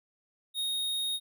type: tone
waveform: square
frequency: 3729 Hz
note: A#7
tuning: in tune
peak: -30 dBFS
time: 0.54-1.2 s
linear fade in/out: 50 ms
effects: none